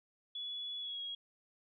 sine tone with pitch glide, 3405 to 3302 Hz, G#7 to G#7, +42 to -11 cents, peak -39 dBFS, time 0.35-1.15 s, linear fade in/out 5 ms, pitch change -53 cents, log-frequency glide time 0.79-1 s, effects none

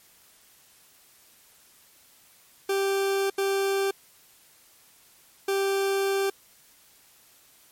40% pulse tone bursts at uneven times, 392 Hz, G4, in tune, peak -22 dBFS, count 3, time 2.69-3.3 / 3.38-3.91 / 5.48-6.3 s, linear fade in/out 5 ms, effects white hiss -57 dBFS RMS until 7.71 s + MP3 64 kbps

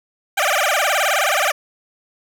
15% pulse tone with vibrato, 682 Hz, F5, 41 cents flat, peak -9 dBFS, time 0.37-1.52 s, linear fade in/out 10 ms, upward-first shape sine, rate 19 Hz, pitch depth 290 cents each way, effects none

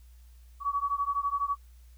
sine beating tone pair, 1127 / 1139 Hz, C#6 / C#6, +28 / +47 cents, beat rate 12 Hz, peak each -30 dBFS, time 0.6-1.57 s, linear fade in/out 50 ms, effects added 60 Hz sine -50 dBFS peak until 1.97 s + white hiss -67 dBFS RMS until 1.97 s

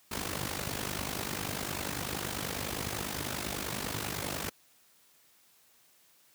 pink noise with amplitude modulation, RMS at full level -32 dBFS, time 0.11-4.5 s, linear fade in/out 10 ms, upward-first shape sine, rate 50.1 Hz, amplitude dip 75%, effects white hiss -64 dBFS RMS until 6.34 s + high-pass 80 Hz 12 dB/octave

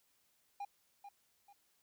triangle tone with echo, 807 Hz, G#5, 50 cents flat, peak -38 dBFS, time 0.6-0.65 s, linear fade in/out 5 ms, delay 440 ms, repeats 2, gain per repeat -9 dB, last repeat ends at 1.53 s, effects white hiss -75 dBFS RMS until 1.82 s

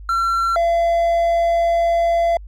triangle tone pair in turn, 1358 / 679 Hz, F6 / F5, -49 / -49 cents, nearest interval octave, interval 1200 cents, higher first, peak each -14 / -12 dBFS, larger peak second, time 0.09-0.56 / 0.56-2.37 s, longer second, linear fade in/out 2 ms, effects added 50 Hz sine -33 dBFS peak until 2.47 s

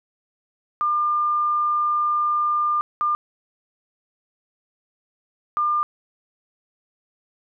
sine tone bursts at uneven times, 1200 Hz, D6, 37 cents sharp, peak -18 dBFS, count 3, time 0.81-2.81 / 3.01-3.15 / 5.57-5.83 s, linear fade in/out 0 ms, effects none

